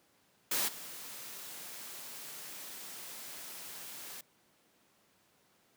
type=noise with level steps; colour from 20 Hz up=white; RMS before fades=-32 / -46 dBFS; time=0.51-4.21 s; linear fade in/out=5 ms; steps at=0.67 s; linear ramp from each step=20 ms; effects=pink hiss -69 dBFS RMS until 5.76 s + high-pass 150 Hz 12 dB/octave